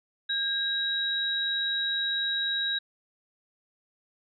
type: tone pair together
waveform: sine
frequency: 1617 / 3846 Hz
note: G#6 / B7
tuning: -47 / -47 cents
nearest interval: octave + minor third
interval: 1500 cents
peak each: -31 / -27 dBFS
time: 0.29-2.79 s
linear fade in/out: 10 ms
effects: none